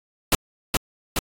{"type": "noise with echo", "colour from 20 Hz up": "pink", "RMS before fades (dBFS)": -17, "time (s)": [0.32, 0.35], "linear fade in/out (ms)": 2, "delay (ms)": 420, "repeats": 2, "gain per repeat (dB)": -3, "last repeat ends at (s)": 1.19, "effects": ["AAC 48 kbps"]}